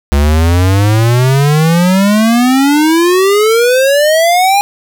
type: exponential sweep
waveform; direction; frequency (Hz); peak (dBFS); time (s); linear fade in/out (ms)
square; up; 69.2 to 819; -7; 0.12-4.61; 0
effects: none